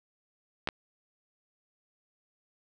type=clicks; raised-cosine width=0.3 ms; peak=-14 dBFS; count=2; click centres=0.674 / 0.688 s; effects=none